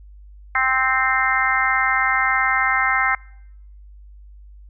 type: harmonic tone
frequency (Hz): 261.6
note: C4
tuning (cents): 0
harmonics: 3 / 4 / 5 / 6 / 7 / 8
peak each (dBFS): -25 / -25 / -22 / -24 / -23 / -21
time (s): 0.55-3.15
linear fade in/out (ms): 2
effects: noise-tail reverb RT60 0.8 s tail -26 dB re dry + added 50 Hz sine -40 dBFS peak until 4.69 s